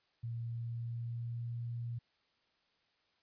sine tone with pitch glide, 116.6 to 118.36 Hz, A#2 to A#2, +1 to +27 cents, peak -37 dBFS, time 0.23-1.99 s, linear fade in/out 10 ms, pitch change +26 cents, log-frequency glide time 0.41-1.59 s, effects white hiss -75 dBFS RMS until 3.22 s + resampled to 11025 Hz

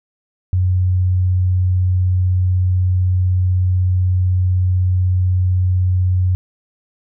sine tone, 91.6 Hz, F#2, 17 cents flat, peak -12 dBFS, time 0.53-6.35 s, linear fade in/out 0 ms, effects none

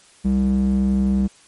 square tone with band-pass filter, 65.7 Hz, C2, 8 cents sharp, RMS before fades -18 dBFS, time 0.24-1.28 s, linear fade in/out 20 ms, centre 180 Hz, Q 3.5, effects white hiss -51 dBFS RMS until 1.47 s + MP3 48 kbps

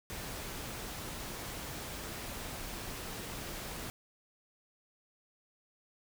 pink noise, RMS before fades -42 dBFS, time 0.1-3.9 s, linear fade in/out 0 ms, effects none

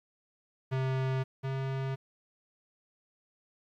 square tone pair in turn, 131.7 / 134 Hz, C3 / C3, +12 / +42 cents, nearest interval unison, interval 30 cents, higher second, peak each -29 / -32 dBFS, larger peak first, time 0.71-1.24 / 1.43-1.96 s, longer neither, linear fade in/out 20 ms, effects low-pass 3000 Hz 12 dB/octave + 11-bit

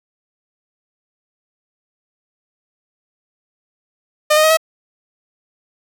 sawtooth tone with pitch steps, 607 / 618.7 / 630.6 / 642.7 Hz, D#5 / D#5 / D#5 / E5, -43 / -10 / +23 / -44 cents, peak -6 dBFS, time 4.3-4.572 s, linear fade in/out 10 ms, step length 68 ms, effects none

